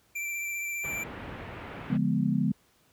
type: tone with vibrato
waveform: square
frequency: 2349 Hz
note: D7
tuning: in tune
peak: -32 dBFS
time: 0.15-1.04 s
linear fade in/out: 10 ms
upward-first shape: sine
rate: 15 Hz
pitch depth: 17 cents each way
type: low-pass noise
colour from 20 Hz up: pink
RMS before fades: -40 dBFS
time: 0.83-1.98 s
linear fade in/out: 20 ms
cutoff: 2600 Hz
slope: 24 dB/octave
type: chord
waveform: sine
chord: D diminished seventh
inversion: none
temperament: equal with one note detuned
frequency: 143.98 / 174.61 / 207.7 / 246.9 Hz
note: D3 / F3 / Ab3 / Cb4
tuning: -34 / 0 / 0 / 0 cents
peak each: -30 / -29 / -28 / -29 dBFS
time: 1.9-2.52 s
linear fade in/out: 5 ms
effects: pink hiss -65 dBFS RMS until 2.92 s + high-pass 60 Hz 12 dB/octave